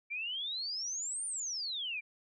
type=exponential two-way sweep; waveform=sine; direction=up then down; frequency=2309 to 9270 to 2309 Hz; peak=-35 dBFS; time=0.1-2.01 s; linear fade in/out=20 ms; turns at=1.26 s; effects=none